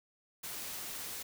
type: noise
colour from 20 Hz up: white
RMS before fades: -42 dBFS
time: 0.43-1.23 s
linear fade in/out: 10 ms
effects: none